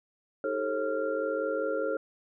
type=tone cluster; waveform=sine; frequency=314.8 / 395 / 439.9 / 541 / 1386 Hz; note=D#4 / G4 / A4 / C#5 / F6; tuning=+20 / +13 / 0 / -42 / -14 cents; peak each=-37 / -38 / -32 / -31 / -37 dBFS; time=0.44-1.97 s; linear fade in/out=2 ms; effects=none